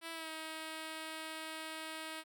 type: tone with pitch glide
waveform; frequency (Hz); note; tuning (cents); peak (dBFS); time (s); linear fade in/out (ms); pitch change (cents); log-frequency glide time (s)
5% pulse; 329.6 to 317.3; E4 to D#4; 0 to +34; -31; 0.01-2.24; 50; -66; 0.12-0.29
effects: none